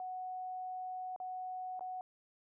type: tone with dropouts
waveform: sine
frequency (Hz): 740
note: F#5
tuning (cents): 0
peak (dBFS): -39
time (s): 0-2.01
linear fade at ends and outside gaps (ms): 1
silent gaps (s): 1.162-1.201 / 1.794-1.808
effects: none